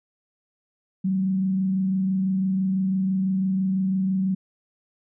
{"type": "tone with frequency modulation", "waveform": "sine", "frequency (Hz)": 189.9, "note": "F#3", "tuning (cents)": 45, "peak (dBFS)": -20, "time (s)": [1.04, 4.35], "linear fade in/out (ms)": 10, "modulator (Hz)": 26, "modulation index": 0.25, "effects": []}